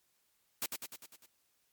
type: noise with echo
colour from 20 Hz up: white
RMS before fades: -35 dBFS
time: 0.62-0.66 s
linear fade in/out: 2 ms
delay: 100 ms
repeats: 6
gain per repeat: -4 dB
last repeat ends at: 1.26 s
effects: white hiss -75 dBFS RMS until 1.72 s + MP3 96 kbps

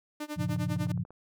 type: tone with tremolo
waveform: sawtooth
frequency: 299.5 Hz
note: D4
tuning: 34 cents sharp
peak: -29 dBFS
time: 0.2-0.92 s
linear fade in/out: 5 ms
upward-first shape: sine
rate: 10 Hz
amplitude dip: 95%
type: chord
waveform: sine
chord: G half-diminished seventh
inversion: none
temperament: equal with one note detuned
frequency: 96.71 / 116.54 / 138.59 / 174.61 Hz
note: G2 / Bb2 / Db3 / F3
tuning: -23 / 0 / 0 / 0 cents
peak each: -36 / -34 / -35 / -32 dBFS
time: 0.36-1.04 s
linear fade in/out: 20 ms
type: clicks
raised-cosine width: 1 ms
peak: -36 dBFS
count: 10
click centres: 0.493 / 0.562 / 0.702 / 0.763 / 0.81 / 0.869 / 0.904 / 0.976 / 1.051 / 1.106 s
effects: none

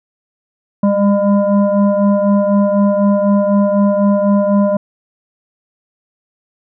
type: tone with frequency modulation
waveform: sine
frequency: 200 Hz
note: G3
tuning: 35 cents sharp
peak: -9 dBFS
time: 0.83-4.77 s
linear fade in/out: 5 ms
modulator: 404 Hz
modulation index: 1.3
effects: none

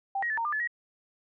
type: tone with pitch steps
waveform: sine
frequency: 785 / 1891 / 1745 / 921 / 1199 / 1725 / 1900 Hz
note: G5 / A#6 / A6 / A#5 / D6 / A6 / A#6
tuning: +2 / +24 / -15 / -21 / +36 / -35 / +33 cents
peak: -27 dBFS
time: 0.15-0.675 s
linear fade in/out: 5 ms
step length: 75 ms
effects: none

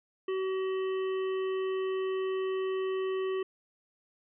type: harmonic tone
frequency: 379.1 Hz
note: F#4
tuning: 42 cents sharp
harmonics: 1 / 3 / 5 / 7 / 8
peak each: -29 / -42 / -47 / -50 / -50 dBFS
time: 0.28-3.43 s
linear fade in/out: 5 ms
effects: none

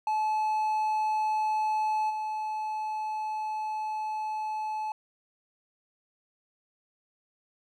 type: tone with level steps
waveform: triangle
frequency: 862 Hz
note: A5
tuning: 36 cents flat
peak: -23 / -28 dBFS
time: 0.07-4.92 s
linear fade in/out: 2 ms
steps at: 2.09 s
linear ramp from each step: 20 ms
effects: none

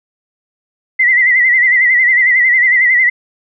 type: tone with vibrato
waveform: sine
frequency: 2000 Hz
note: B6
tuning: 21 cents sharp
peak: -7 dBFS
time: 0.99-3.1 s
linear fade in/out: 10 ms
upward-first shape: sine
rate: 11 Hz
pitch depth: 78 cents each way
effects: none

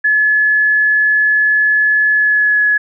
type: tone with pitch glide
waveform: sine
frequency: 1711 to 1693.3 Hz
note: A6 to G#6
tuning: -49 to +33 cents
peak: -9 dBFS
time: 0.04-2.78 s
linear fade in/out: 10 ms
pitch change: -18 cents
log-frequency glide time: 2.11-2.64 s
effects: none

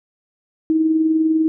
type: tone with tremolo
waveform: sine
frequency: 318 Hz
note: D#4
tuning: 38 cents sharp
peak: -11 dBFS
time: 0.7-1.48 s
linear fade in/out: 0 ms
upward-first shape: triangle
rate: 20 Hz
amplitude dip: 50%
effects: none

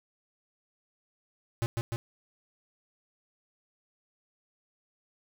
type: tone with echo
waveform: square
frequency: 116.54 Hz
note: A#2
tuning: in tune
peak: -27 dBFS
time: 1.62-1.66 s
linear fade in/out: 0 ms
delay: 150 ms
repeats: 2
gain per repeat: -2 dB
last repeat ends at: 1.96 s
effects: none

